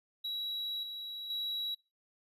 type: tone with level steps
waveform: triangle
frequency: 3888 Hz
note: B7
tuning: 28 cents flat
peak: -33 / -38 / -32 dBFS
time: 0.24-1.75 s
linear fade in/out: 10 ms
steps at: 0.83 / 1.3 s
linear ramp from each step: 2 ms
effects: noise-tail reverb RT60 0.3 s tail -23 dB re dry + resampled to 32000 Hz